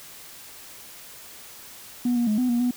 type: tone with pitch steps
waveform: sine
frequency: 244.3 / 238.7 / 212.2 / 251 / 238.9 / 246.3 Hz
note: B3 / A#3 / G#3 / B3 / A#3 / B3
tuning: -19 / +41 / +38 / +28 / +43 / -5 cents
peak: -18 dBFS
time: 2.05-2.71 s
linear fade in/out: 5 ms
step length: 110 ms
effects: tanh soft clip ceiling -17 dBFS + white hiss -44 dBFS RMS until 2.76 s